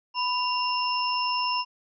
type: tone cluster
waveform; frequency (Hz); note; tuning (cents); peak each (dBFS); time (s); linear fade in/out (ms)
sine; 994 / 2787 / 5290; B5 / F7 / E8; +11 / -4 / +5; -26 / -30 / -30; 0.14-1.65; 50
effects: none